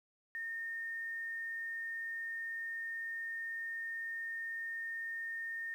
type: tone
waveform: sine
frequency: 1829 Hz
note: A#6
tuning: 33 cents flat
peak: -38 dBFS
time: 0.35-5.74 s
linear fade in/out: 0 ms
effects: 11-bit